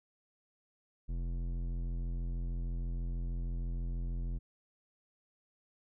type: tone with low-pass filter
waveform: square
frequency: 43.14 Hz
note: F1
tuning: 20 cents flat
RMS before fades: -36 dBFS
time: 1.08-4.39 s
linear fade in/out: 20 ms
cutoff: 220 Hz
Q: 0.75
effects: none